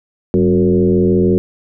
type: tone with frequency modulation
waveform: sine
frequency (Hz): 280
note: C#4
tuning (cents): +18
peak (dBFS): -9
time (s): 0.34-1.38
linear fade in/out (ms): 0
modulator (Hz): 86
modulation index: 1.9
effects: none